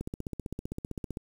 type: click train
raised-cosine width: 3 ms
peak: -22 dBFS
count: 19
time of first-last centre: 0.01-1.171 s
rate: 15.5 Hz
effects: 8-bit

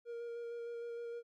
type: tone with vibrato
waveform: triangle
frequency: 470 Hz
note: A#4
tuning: 14 cents sharp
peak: -39 dBFS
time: 0.05-1.23 s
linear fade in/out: 50 ms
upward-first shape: square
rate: 6.5 Hz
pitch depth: 10 cents each way
effects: Opus 48 kbps

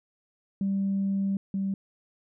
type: tone pair in turn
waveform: sine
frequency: 196 / 194.65 Hz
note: G3 / G3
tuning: 0 / -12 cents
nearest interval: unison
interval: 12 cents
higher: first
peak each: -23 / -25 dBFS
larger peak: first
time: 0.61-1.37 / 1.54-1.74 s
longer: first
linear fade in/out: 2 ms
effects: tanh soft clip ceiling -20 dBFS

